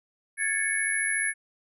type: tone cluster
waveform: sine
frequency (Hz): 1663 / 1757 / 2215 / 10980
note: G#6 / A6 / C#7 / F9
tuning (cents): +2 / -3 / -2 / -31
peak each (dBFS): -30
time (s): 0.37-1.34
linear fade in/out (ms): 50
effects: none